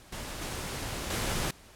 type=noise with level steps; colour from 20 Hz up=pink; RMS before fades=-39 / -36 / -31 dBFS; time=0.12-1.51 s; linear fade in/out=5 ms; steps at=0.41 / 1.1 s; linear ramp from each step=5 ms; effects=pink hiss -54 dBFS RMS until 1.75 s + low-pass 12000 Hz 12 dB/octave